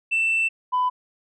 sine tone pair in turn, 2670 / 1000.1 Hz, E7 / B5, +22 / +21 cents, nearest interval octave + perfect fourth, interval 1701 cents, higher first, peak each -17 dBFS, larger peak neither, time 0.11-0.49 / 0.72-0.9 s, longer first, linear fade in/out 20 ms, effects tanh soft clip ceiling -16 dBFS

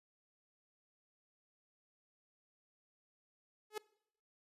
sawtooth tone with exponential growth, 426.1 Hz, G#4, 44 cents sharp, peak -32 dBFS, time 3.7-3.78 s, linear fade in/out 5 ms, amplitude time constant 17 ms, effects noise-tail reverb RT60 0.7 s tail -22 dB re dry + resampled to 32000 Hz

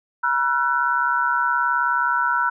sine tone cluster, 966 / 1352 / 1491 Hz, B5 / E6 / F#6, -39 / +43 / +13 cents, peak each -22 dBFS, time 0.23-2.5 s, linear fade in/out 10 ms, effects none

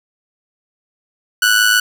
sawtooth tone with amplitude modulation, 1480 Hz, F#6, in tune, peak -4 dBFS, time 1.42-1.8 s, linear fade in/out 5 ms, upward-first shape sine, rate 107 Hz, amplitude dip 60%, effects none

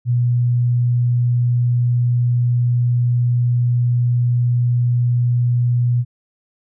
sine tone, 121.6 Hz, B2, 26 cents flat, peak -13 dBFS, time 0.05-6.05 s, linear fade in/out 50 ms, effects none

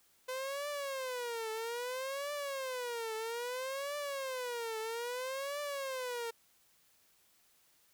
sawtooth tone with vibrato, 507 Hz, B4, 45 cents sharp, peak -33 dBFS, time 0.28-6.31 s, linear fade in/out 10 ms, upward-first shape triangle, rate 0.61 Hz, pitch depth 260 cents each way, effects white hiss -69 dBFS RMS until 7.93 s

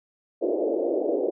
pink band-pass noise, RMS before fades -25 dBFS, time 0.41-1.31 s, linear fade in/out 20 ms, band 310 to 610 Hz, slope 48 dB/octave, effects none

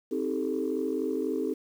sine chord, A half-diminished seventh, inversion first, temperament just, 264 / 316.8 / 396 / 440 Hz, C4 / Eb4 / G4 / A4, +16 / +31 / +18 / 0 cents, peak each -32 dBFS, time 0.11-1.54 s, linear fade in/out 10 ms, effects tanh soft clip ceiling -18 dBFS + 9-bit

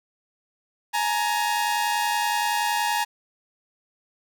sawtooth tone pair together, 841.7 / 932.3 Hz, G#5 / A#5, +23 / 0 cents, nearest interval major second, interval 177 cents, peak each -21 dBFS, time 0.93-3.05 s, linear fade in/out 20 ms, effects none

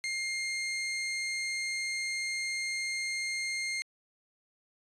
sawtooth tone, 2119 Hz, C7, 21 cents sharp, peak -28 dBFS, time 0.04-3.82 s, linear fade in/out 0 ms, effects resampled to 22050 Hz

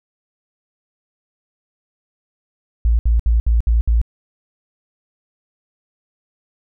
sine tone bursts, 57 Hz, A#1, 38 cents flat, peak -11 dBFS, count 6, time 2.85-4.015 s, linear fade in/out 0 ms, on 140 ms, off 65 ms, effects none

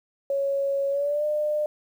sine tone with pitch glide, 554.4 to 601.1 Hz, C#5 to D5, 0 to +40 cents, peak -22 dBFS, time 0.3-1.66 s, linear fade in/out 2 ms, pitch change +140 cents, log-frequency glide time 0.9-1.25 s, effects 9-bit

